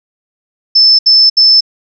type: tone bursts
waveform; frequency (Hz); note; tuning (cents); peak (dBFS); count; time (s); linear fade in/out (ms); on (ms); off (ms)
sine; 5270; E8; -1; -3; 3; 0.75-1.608; 10; 240; 69
effects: none